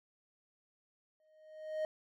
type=tone with exponential growth; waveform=triangle; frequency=622.3 Hz; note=D#5; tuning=in tune; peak=-29 dBFS; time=1.2-1.85 s; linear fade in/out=1 ms; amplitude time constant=140 ms; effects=none